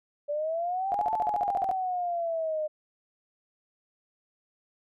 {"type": "exponential two-way sweep", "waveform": "sine", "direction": "up then down", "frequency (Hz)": [576, 880, 607], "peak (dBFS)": -27, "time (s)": [0.28, 2.68], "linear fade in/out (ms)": 20, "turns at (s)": 1.12}
{"type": "tone bursts", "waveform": "sine", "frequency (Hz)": 721, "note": "F#5", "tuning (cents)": -45, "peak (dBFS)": -24, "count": 12, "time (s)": [0.92, 1.713], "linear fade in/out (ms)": 0, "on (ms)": 23, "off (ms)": 47}
{"effects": []}